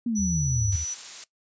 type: exponential sweep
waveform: sine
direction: down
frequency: 244.4 to 92.5 Hz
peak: -23 dBFS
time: 0.06-0.76 s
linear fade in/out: 5 ms
type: tone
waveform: sine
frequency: 5920 Hz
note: F#8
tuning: in tune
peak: -28 dBFS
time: 0.15-0.95 s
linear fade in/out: 20 ms
type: tone with vibrato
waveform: sine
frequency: 79.8 Hz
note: D#2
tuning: 44 cents sharp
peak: -31 dBFS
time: 0.18-0.85 s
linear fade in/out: 20 ms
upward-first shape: triangle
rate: 5.8 Hz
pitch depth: 31 cents each way
type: noise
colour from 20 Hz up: blue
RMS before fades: -35 dBFS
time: 0.72-1.24 s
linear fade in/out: 2 ms
effects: noise-tail reverb RT60 0.1 s tail -18 dB re dry + resampled to 16000 Hz